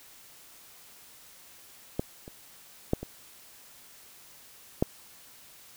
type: clicks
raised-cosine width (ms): 2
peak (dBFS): -14 / -29 / -10 / -23 / -9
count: 5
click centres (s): 1.995 / 2.279 / 2.934 / 3.03 / 4.825
effects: white hiss -53 dBFS RMS until 5.76 s